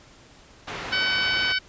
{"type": "low-pass noise", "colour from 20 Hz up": "white", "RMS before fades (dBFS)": -34, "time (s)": [0.67, 1.53], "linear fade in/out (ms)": 10, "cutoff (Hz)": 2200, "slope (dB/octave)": 12}
{"type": "harmonic tone", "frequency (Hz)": 755, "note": "F#5", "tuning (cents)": 35, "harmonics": [2, 3, 4, 5, 6, 7], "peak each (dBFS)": [-25, -28, -27, -35, -31, -34], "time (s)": [0.92, 1.59], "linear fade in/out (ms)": 10}
{"effects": ["pink hiss -51 dBFS RMS until 1.68 s", "resampled to 16000 Hz"]}